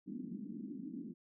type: band-pass noise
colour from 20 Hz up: pink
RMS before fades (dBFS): -45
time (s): 0.06-1.14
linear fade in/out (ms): 20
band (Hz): 190 to 300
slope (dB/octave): 48
effects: none